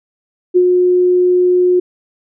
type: tone with ADSR envelope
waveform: sine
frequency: 360.7 Hz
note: F#4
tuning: 44 cents flat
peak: -5 dBFS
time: 0.54-1.8 s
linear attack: 26 ms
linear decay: 60 ms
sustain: -3 dB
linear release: 8 ms
effects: none